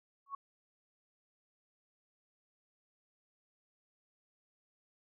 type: tone with exponential growth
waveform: sine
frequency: 1108.7 Hz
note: C#6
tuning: in tune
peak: -34 dBFS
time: 0.26-0.35 s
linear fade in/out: 5 ms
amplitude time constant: 19 ms
effects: none